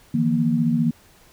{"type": "tone cluster", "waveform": "sine", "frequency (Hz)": [155.8, 170.7, 235.3], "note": ["D#3", "F3", "A#3"], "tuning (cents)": [3, -39, 16], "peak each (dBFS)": [-23, -24, -19], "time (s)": [0.14, 0.91], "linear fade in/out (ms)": 5, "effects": ["pink hiss -53 dBFS RMS until 1.32 s"]}